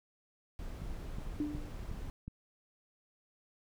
brown noise, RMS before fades -42 dBFS, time 0.59-2.1 s, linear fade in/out 0 ms
click train, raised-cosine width 5 ms, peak -30 dBFS, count 5, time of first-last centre 0.82-2.28 s, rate 2.74 Hz
sine tone with exponential decay, 296.9 Hz, D4, 19 cents sharp, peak -29 dBFS, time 1.4-1.81 s, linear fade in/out 2 ms, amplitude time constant 88 ms
effects none

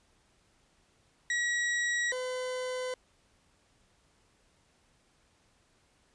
40% pulse tone pair in turn, 1915 / 507.2 Hz, A#6 / B4, +46 / +46 cents, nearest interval octave + major seventh, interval 2300 cents, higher first, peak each -27 / -32 dBFS, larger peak first, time 1.3-2.12 / 2.12-2.94 s, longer neither, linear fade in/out 2 ms, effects pink hiss -68 dBFS RMS until 6.14 s + resampled to 22050 Hz

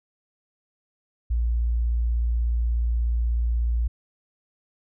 sine tone, 58.27 Hz, A#1, in tune, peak -20 dBFS, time 1.3-3.88 s, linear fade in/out 10 ms, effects none

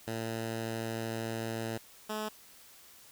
10% pulse tone pair in turn, 113.3 / 214.6 Hz, A#2 / A3, -49 / -43 cents, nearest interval major seventh, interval 1106 cents, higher second, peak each -26 dBFS, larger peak neither, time 0.07-1.78 / 2.09-2.29 s, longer first, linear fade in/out 10 ms, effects white hiss -56 dBFS RMS until 3.11 s

